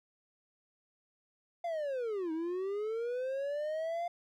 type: linear two-way sweep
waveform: triangle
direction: down then up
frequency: 700 to 312.9 to 700 Hz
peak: -31 dBFS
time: 1.64-4.08 s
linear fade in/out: 5 ms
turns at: 2.32 s
effects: none